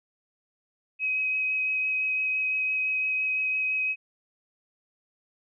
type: tone with vibrato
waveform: sine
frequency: 2535 Hz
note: D#7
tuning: 32 cents sharp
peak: -24 dBFS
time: 0.99-3.96 s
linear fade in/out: 50 ms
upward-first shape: sine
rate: 5.9 Hz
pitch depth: 9 cents each way
effects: none